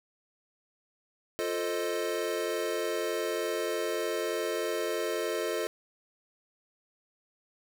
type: chord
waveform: square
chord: F dominant seventh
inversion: none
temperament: equal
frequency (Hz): 349.2 / 440 / 523.3 / 622.3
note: F4 / A4 / C5 / Eb5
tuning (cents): 0 / 0 / 0 / 0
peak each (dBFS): -36 / -34 / -38 / -36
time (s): 1.39-5.67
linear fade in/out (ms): 0
effects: none